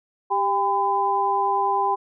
sine tone cluster, 393.5 / 801 / 1009 Hz, G4 / G5 / B5, +7 / +37 / +37 cents, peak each -27 / -22 / -22 dBFS, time 0.3-1.96 s, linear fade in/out 20 ms, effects none

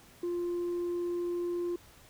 sine tone, 349.2 Hz, F4, in tune, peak -28 dBFS, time 0.23-1.76 s, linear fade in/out 5 ms, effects tanh soft clip ceiling -29 dBFS + pink hiss -57 dBFS RMS until 2.09 s

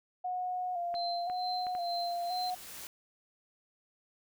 sine tone with vibrato, 712 Hz, F5, 33 cents sharp, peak -32 dBFS, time 0.24-2.55 s, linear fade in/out 10 ms, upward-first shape square, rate 0.97 Hz, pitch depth 41 cents each way
white noise with exponential growth, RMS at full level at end -44 dBFS, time 0.34-2.87 s, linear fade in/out 1 ms, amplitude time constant 550 ms
clicks, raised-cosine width 0.5 ms, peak -31 dBFS, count 4, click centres 0.942 / 1.299 / 1.668 / 1.751 s
sine tone with tremolo, 4100 Hz, C8, 36 cents flat, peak -36 dBFS, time 0.95-2.5 s, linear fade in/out 0 ms, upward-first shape sine, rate 2.2 Hz, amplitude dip 85%
effects none

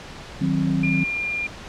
sine chord, C diminished, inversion first, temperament equal with one note detuned, 155.56 / 185 / 265.1 Hz, Eb3 / Gb3 / C4, 0 / 0 / +23 cents, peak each -23 dBFS, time 0.41-1.04 s, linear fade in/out 5 ms
sine tone, 2400 Hz, D7, 37 cents sharp, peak -23 dBFS, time 0.83-1.47 s, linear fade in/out 5 ms
effects pink hiss -38 dBFS RMS until 1.68 s + low-pass 5000 Hz 12 dB/octave

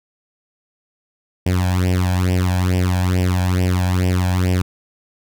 sawtooth tone with flanger, 91.2 Hz, F#2, 24 cents flat, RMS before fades -17 dBFS, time 1.46-4.62 s, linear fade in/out 5 ms, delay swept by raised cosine 0.37 to 1.25 ms, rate 2.3 Hz, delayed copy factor +0.85, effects none

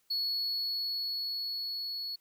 triangle tone with level ramp, 4381 Hz, C#8, 21 cents flat, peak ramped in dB -28 to -34 dBFS, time 0.1-2.16 s, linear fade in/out 10 ms, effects white hiss -72 dBFS RMS until 2.2 s

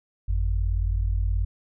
sine tone pair together, 49.61 / 88.4 Hz, G1 / F2, +21 / +22 cents, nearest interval minor seventh, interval 1001 cents, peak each -22 / -27 dBFS, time 0.28-1.45 s, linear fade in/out 10 ms, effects none

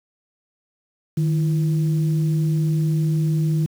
sine tone with frequency modulation, 155.56 Hz, D#3, in tune, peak -16 dBFS, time 1.17-3.66 s, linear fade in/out 5 ms, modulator 179 Hz, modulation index 0.39, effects high-pass 100 Hz 12 dB/octave + 7-bit

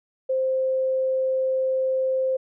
sine tone, 523.3 Hz, C5, in tune, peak -20 dBFS, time 0.29-2.37 s, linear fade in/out 10 ms, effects none

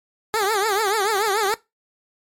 15% pulse tone with vibrato, 415.3 Hz, G#4, in tune, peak -12 dBFS, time 0.34-1.54 s, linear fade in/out 0 ms, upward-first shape triangle, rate 6.9 Hz, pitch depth 180 cents each way, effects noise-tail reverb RT60 0.2 s tail -20 dB re dry + MP3 64 kbps

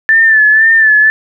sine tone with vibrato, 1760 Hz, A6, in tune, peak -4 dBFS, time 0.09-1.1 s, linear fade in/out 0 ms, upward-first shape sine, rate 2 Hz, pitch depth 50 cents each way, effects none

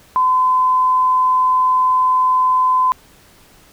sine tone, 1020 Hz, C6, 44 cents flat, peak -11 dBFS, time 0.16-2.92 s, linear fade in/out 0 ms, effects pink hiss -48 dBFS RMS until 3.72 s

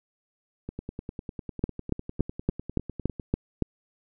two click trains, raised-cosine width 3 ms, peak -10 / -21 dBFS, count 8 / 26, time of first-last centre 1.64-3.623 / 0.69-3.198 s, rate 3.53 / 9.97 Hz, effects none

